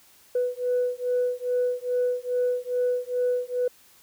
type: beating tone pair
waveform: sine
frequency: 493.9 / 496.3 Hz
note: B4 / B4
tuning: 0 / +8 cents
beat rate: 2.4 Hz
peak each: -25 dBFS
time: 0.35-3.68 s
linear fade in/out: 5 ms
effects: tanh soft clip ceiling -17 dBFS + white hiss -56 dBFS RMS until 4.02 s